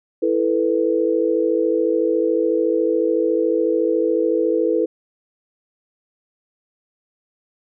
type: chord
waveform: sine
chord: E suspended fourth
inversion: none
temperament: equal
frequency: 329.6 / 440 / 493.9 Hz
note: E4 / A4 / B4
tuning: 0 / 0 / 0 cents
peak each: -20 dBFS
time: 0.22-4.86 s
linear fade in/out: 10 ms
effects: none